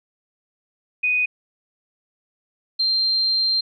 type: tone pair in turn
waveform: sine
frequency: 2489 / 4164 Hz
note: D#7 / C8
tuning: 0 / -9 cents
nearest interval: major sixth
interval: 891 cents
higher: second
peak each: -17 dBFS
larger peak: neither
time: 1.03-1.26 / 2.79-3.61 s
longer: second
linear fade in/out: 10 ms
effects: none